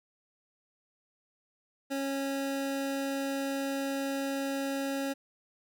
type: tone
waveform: 25% pulse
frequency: 274.4 Hz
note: C#4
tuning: 17 cents flat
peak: -27 dBFS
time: 1.9-5.14 s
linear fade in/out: 20 ms
effects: none